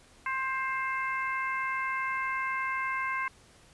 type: harmonic tone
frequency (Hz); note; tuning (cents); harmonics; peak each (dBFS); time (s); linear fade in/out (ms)
528; C5; +16; 2 / 3 / 4 / 5; -32 / -35 / -34 / -43; 0.26-3.28; 2
effects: pink hiss -58 dBFS RMS until 3.73 s + resampled to 24000 Hz